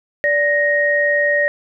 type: tone pair together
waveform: sine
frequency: 583 / 1869.7 Hz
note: D5 / A#6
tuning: -13 / +5 cents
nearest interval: octave + minor sixth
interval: 2018 cents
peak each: -17 / -15 dBFS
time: 0.24-1.48 s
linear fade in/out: 0 ms
effects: none